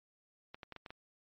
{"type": "clicks", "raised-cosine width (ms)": 0.3, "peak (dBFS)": -30, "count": 6, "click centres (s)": [0.545, 0.632, 0.723, 0.763, 0.862, 0.905], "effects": ["low-pass 5000 Hz 12 dB/octave", "MP3 32 kbps"]}